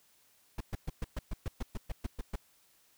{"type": "noise bursts", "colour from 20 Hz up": "brown", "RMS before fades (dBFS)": -34, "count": 13, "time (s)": [0.58, 2.358], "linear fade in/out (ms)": 5, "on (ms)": 26, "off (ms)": 120, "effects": ["white hiss -67 dBFS RMS until 2.97 s"]}